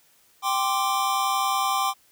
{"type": "chord", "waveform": "square", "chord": "G suspended fourth", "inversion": "none", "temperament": "just", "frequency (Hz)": [784, 1045.3, 1176], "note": ["G5", "C6", "D6"], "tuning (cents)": [0, -2, 2], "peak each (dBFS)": -27, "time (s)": [0.42, 1.94], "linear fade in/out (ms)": 50, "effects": ["white hiss -60 dBFS RMS until 2.11 s"]}